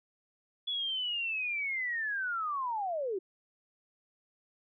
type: linear sweep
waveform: sine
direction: down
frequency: 3425 to 355.5 Hz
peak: -31 dBFS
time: 0.67-3.19 s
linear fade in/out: 10 ms
effects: none